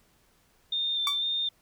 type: tone with vibrato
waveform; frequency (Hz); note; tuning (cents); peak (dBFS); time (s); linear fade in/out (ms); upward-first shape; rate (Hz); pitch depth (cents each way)
sine; 3600; A7; +39; -26; 0.72-1.49; 5; square; 2; 18
type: tone with exponential decay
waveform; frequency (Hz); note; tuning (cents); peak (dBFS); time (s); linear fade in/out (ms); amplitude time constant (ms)
sawtooth; 1140; C#6; +48; -20; 1.07-1.19; 1; 26
effects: pink hiss -65 dBFS RMS until 1.61 s